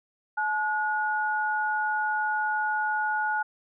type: tone pair together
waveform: sine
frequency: 857 / 1448.6 Hz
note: A5 / F#6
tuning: -46 / -37 cents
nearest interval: major sixth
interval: 909 cents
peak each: -27 dBFS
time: 0.37-3.43 s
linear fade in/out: 10 ms
effects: none